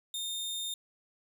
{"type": "tone", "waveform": "sawtooth", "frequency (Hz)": 3644, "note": "A#7", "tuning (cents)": -40, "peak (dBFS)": -31, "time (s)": [0.14, 0.74], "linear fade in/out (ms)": 2, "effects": []}